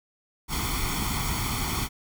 pink noise with comb filter, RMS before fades -28 dBFS, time 0.48-1.89 s, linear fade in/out 50 ms, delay 0.9 ms, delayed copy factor +0.8, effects none

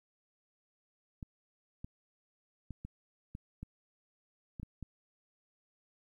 clicks, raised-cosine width 5 ms, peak -30 dBFS, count 9, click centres 1.228 / 1.845 / 2.707 / 2.85 / 3.351 / 3.63 / 4.598 / 4.631 / 4.827 s, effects 12-bit

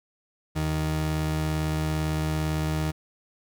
30% pulse tone pair together, 77.78 / 155.56 Hz, D#2 / D#3, 0 / 0 cents, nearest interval octave, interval 1200 cents, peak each -26 dBFS, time 0.55-2.92 s, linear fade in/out 20 ms, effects none

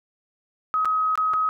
sine tone with dropouts, 1268 Hz, D#6, 32 cents sharp, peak -19 dBFS, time 0.74-1.49 s, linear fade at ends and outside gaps 0 ms, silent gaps 0.848-0.855 / 1.155-1.176 / 1.335-1.339 s, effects none

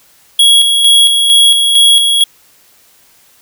square tone with tremolo, 3322 Hz, G#7, in tune, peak -4 dBFS, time 0.39-2.24 s, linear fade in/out 5 ms, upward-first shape square, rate 2.2 Hz, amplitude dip 40%, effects white hiss -47 dBFS RMS until 3.41 s

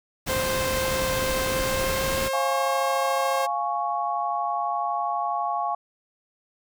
pink noise, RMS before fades -29 dBFS, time 0.26-2.29 s, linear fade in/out 20 ms
sawtooth tone with pitch glide, 523.3 to 537.4 Hz, C5 to C5, 0 to +46 cents, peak -21 dBFS, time 0.28-3.47 s, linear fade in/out 20 ms, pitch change +46 cents, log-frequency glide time 1.49-2.49 s
sine chord, Db major, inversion first, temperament equal, 698.5 / 830.6 / 1108.7 Hz, F5 / Ab5 / Db6, 0 / 0 / 0 cents, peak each -28 dBFS, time 2.33-5.75 s, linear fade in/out 5 ms
effects none

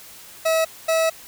40% pulse tone pair in turn, 646 / 648.6 Hz, E5 / E5, -35 / -28 cents, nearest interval unison, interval 7 cents, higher second, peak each -16 dBFS, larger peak neither, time 0.45-0.65 / 0.88-1.1 s, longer second, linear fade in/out 10 ms, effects white hiss -43 dBFS RMS until 1.27 s

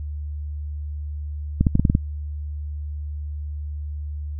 clicks, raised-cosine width 5 ms, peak -4 dBFS, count 7, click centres 1.61 / 1.668 / 1.754 / 1.796 / 1.852 / 1.899 / 1.951 s, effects added 74 Hz sine -27 dBFS peak until 4.39 s

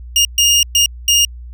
25% pulse tone bursts at uneven times, 2837 Hz, F7, 27 cents sharp, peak -5 dBFS, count 4, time 0.16-0.25 / 0.38-0.63 / 0.75-0.86 / 1.08-1.25 s, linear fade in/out 2 ms, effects added 60 Hz sine -29 dBFS peak until 1.53 s

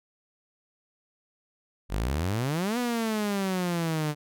sawtooth exponential two-way sweep, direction up then down, 44.5 to 248.2 to 147.1 Hz, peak -22 dBFS, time 1.89-4.15 s, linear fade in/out 50 ms, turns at 2.78 s, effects none

